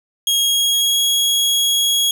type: tone with pitch glide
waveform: sawtooth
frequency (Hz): 3275 to 3317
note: G#7 to G#7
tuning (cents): -25 to -3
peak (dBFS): -11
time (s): 0.27-2.11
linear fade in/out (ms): 2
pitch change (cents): +22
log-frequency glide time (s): 0.4-1.02
effects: none